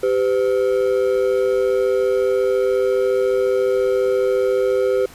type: ring-modulated tone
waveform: triangle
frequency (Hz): 449.9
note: A4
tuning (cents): +39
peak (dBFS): -10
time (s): 0.03-5.06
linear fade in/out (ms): 5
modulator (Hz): 57.2
effects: pink hiss -43 dBFS RMS until 5.14 s + resampled to 32000 Hz